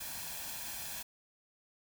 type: noise with comb filter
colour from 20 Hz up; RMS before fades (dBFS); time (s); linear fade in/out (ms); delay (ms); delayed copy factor
white; -42; 0-1.03; 10; 1.2; +0.6
effects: none